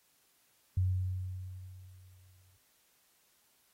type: tone with exponential decay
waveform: sine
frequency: 92.5 Hz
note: F#2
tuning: in tune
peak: -25 dBFS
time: 0.77-2.57 s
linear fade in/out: 5 ms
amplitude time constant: 390 ms
effects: white hiss -70 dBFS RMS until 3.73 s + AAC 48 kbps